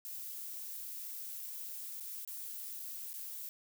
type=noise with dropouts; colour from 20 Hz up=violet; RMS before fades=-44 dBFS; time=0.05-3.49 s; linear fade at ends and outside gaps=0 ms; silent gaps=1.999-2.006 / 2.249-2.276 / 2.796-2.8 / 3.131-3.139 s; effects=none